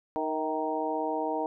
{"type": "harmonic tone with a mistuned harmonic", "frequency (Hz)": 155.56, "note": "D#3", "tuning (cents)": 0, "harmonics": [2, 3, 4, 5, 6], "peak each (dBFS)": [-34, -34, -34, -34, -34], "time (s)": [0.16, 1.46], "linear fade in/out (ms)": 0, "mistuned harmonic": 4, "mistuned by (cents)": 42, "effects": []}